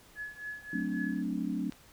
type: tone with tremolo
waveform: sine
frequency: 1700 Hz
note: G#6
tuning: 40 cents sharp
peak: -35 dBFS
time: 0.15-1.23 s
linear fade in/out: 50 ms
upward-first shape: triangle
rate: 3.7 Hz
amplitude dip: 90%
type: chord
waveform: sine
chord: D dominant seventh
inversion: first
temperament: equal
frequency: 185 / 220 / 261.6 / 293.7 Hz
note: F#3 / A3 / C4 / D4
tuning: 0 / 0 / 0 / 0 cents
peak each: -36 dBFS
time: 0.73-1.7 s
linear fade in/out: 5 ms
type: click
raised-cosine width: 0.2 ms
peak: -29 dBFS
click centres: 1.723 s
effects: pink hiss -58 dBFS RMS until 1.92 s